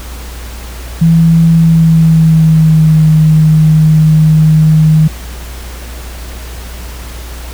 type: tone with pitch glide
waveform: sine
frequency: 164.81 to 156.37 Hz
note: E3 to D#3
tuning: 0 to +9 cents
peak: -3 dBFS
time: 1.01-5.08 s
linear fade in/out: 10 ms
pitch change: -91 cents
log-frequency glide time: 1.53-3.04 s
effects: added 60 Hz sine -23 dBFS peak until 7.53 s + pink hiss -30 dBFS RMS until 7.53 s